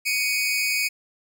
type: tone pair together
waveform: sawtooth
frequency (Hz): 2246 / 2489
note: C#7 / D#7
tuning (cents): +22 / 0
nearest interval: major second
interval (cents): 178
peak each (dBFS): -21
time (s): 0.05-0.89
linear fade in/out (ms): 20
effects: none